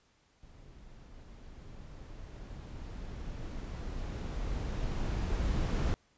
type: noise with level ramp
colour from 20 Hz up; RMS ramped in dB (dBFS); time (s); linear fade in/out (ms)
brown; -54 to -29; 0.43-5.94; 0
effects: pink hiss -69 dBFS RMS until 6.17 s + resampled to 16000 Hz